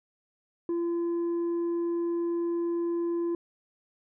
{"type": "tone with tanh clipping", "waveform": "sine", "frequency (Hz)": 341.1, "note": "F4", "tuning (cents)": -41, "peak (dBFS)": -27, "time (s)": [0.69, 3.35], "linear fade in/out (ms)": 2, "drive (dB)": 3, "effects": []}